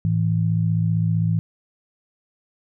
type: tone pair together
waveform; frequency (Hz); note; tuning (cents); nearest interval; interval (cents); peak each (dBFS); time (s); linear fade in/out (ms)
sine; 108.45 / 163.9; A2 / E3; -25 / -10; perfect fifth; 715; -20; 0.05-1.39; 0
effects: none